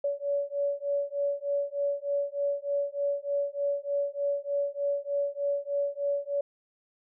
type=beating tone pair; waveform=sine; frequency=566 / 569.3 Hz; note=C#5 / C#5; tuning=+36 / +46 cents; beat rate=3.3 Hz; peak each=-30 dBFS; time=0.04-6.41 s; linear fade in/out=5 ms; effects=none